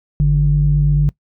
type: tone pair together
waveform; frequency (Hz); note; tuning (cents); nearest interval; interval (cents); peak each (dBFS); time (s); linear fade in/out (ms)
sine; 51.91 / 146.83; G#1 / D3; 0 / 0; octave + tritone; 1800; -15 / -11; 0.2-1.09; 0
effects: noise-tail reverb RT60 0.1 s tail -22 dB re dry + tanh soft clip ceiling -3 dBFS